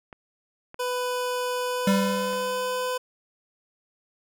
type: clicks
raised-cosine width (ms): 0.5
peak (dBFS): -27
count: 3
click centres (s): 0.128 / 0.744 / 2.332
type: tone with pitch glide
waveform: 25% pulse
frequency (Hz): 497.6 to 504.5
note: B4 to B4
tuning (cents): +13 to +37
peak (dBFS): -22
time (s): 0.79-2.98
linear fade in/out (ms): 10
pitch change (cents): +24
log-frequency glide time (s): 1.69-2.26
type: tone with exponential decay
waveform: square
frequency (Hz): 195.6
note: G3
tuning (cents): -4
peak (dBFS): -18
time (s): 1.87-2.89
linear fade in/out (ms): 5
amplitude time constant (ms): 220
effects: none